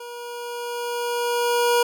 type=tone with level ramp; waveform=25% pulse; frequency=479.2 Hz; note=A#4; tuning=48 cents sharp; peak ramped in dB=-31 to -12 dBFS; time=0-1.83 s; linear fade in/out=5 ms; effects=none